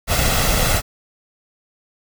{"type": "noise with comb filter", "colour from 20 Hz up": "pink", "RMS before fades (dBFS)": -17, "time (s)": [0.07, 0.82], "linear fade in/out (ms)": 50, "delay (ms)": 1.5, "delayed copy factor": 0.55, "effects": []}